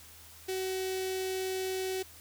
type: tone with notch filter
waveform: sawtooth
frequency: 376.7 Hz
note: F#4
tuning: 31 cents sharp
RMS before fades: -34 dBFS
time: 0.48-2.03 s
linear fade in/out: 10 ms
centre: 1100 Hz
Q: 0.66
effects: added 81 Hz sine -58 dBFS peak until 2.2 s + white hiss -53 dBFS RMS until 2.2 s